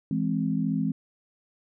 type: chord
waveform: sine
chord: E augmented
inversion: none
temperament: equal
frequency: 164.81 / 207.7 / 261.6 Hz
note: E3 / G#3 / B#3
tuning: 0 / 0 / 0 cents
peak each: -28 dBFS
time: 0.11-0.92 s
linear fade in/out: 2 ms
effects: none